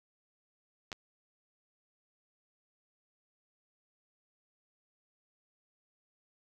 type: clicks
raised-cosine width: 0.2 ms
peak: -23 dBFS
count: 2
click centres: 0.918 / 0.928 s
effects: none